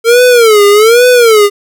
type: tone with vibrato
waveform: square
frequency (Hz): 450.1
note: A4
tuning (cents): +39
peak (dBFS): -3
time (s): 0.04-1.5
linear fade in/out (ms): 50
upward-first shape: sine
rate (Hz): 1.2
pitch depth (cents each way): 180
effects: none